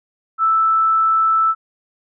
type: tone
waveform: sine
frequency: 1318.5 Hz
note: E6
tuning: in tune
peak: -12 dBFS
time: 0.38-1.55 s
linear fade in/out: 50 ms
effects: none